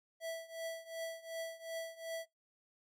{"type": "tone with tremolo", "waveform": "square", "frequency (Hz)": 657, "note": "E5", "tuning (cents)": -6, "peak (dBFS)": -38, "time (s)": [0.2, 2.26], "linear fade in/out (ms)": 50, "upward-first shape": "triangle", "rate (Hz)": 2.7, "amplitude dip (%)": 90, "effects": ["noise-tail reverb RT60 0.2 s tail -25 dB re dry", "AAC 64 kbps"]}